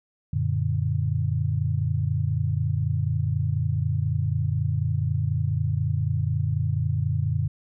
sine chord, Gb augmented, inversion none, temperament equal, 92.5 / 116.54 / 146.83 Hz, Gb2 / Bb2 / D3, 0 / 0 / 0 cents, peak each -26 dBFS, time 0.33-7.48 s, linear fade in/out 5 ms, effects none

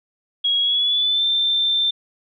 sine tone with pitch glide, 3309 to 3567 Hz, G#7 to A7, -7 to +23 cents, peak -16 dBFS, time 0.44-1.91 s, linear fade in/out 10 ms, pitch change +130 cents, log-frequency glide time 0.6-1.25 s, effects none

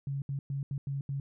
sine tone bursts at uneven times, 138.59 Hz, C#3, in tune, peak -31 dBFS, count 6, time 0.07-0.22 / 0.29-0.39 / 0.5-0.63 / 0.71-0.78 / 0.87-1.01 / 1.09-1.2 s, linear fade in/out 2 ms, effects none

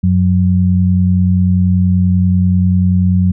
sine tone pair together, 92.5 / 182.82 Hz, F#2 / F#3, 0 / -20 cents, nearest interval octave, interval 1180 cents, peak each -11 dBFS, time 0.03-3.32 s, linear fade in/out 10 ms, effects none

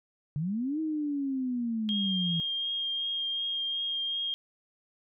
sine linear two-way sweep, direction up then down, 138.59 to 319.2 to 162.5 Hz, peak -28 dBFS, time 0.36-2.4 s, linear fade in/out 0 ms, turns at 0.8 s
sine tone with vibrato, 3228 Hz, G#7, 50 cents flat, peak -29 dBFS, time 1.89-4.34 s, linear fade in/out 0 ms, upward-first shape triangle, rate 2.7 Hz, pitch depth 16 cents each way
effects none

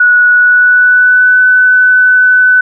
sine tone with pitch glide, 1466 to 1502 Hz, F#6 to F#6, -16 to +26 cents, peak -3 dBFS, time 0-2.61 s, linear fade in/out 5 ms, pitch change +42 cents, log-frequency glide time 0.3-1.37 s, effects none

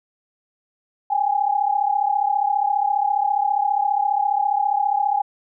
sine tone pair together, 799 / 833.8 Hz, G5 / G#5, +33 / +7 cents, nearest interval minor second, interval 74 cents, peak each -20 dBFS, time 1.1-5.22 s, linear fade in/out 10 ms, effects none

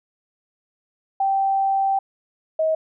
sine tone pair in turn, 780 / 635 Hz, G5 / D#5, -9 / +35 cents, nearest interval major third, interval 356 cents, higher first, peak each -17 dBFS, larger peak neither, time 1.2-1.99 / 2.59-2.75 s, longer first, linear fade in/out 5 ms, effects none

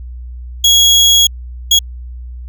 30% pulse tone bursts at uneven times, 3322 Hz, G#7, in tune, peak -3 dBFS, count 2, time 0.64-1.27 / 1.71-1.79 s, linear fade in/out 5 ms, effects added 61 Hz sine -25 dBFS peak until 2.48 s

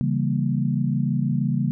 sine chord, C# diminished seventh, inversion none, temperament equal, 138.59 / 164.81 / 196 / 233.1 Hz, C#3 / E3 / G3 / Bb3, 0 / 0 / 0 / 0 cents, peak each -23 / -27 / -26 / -26 dBFS, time 0.01-1.71 s, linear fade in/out 0 ms, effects none

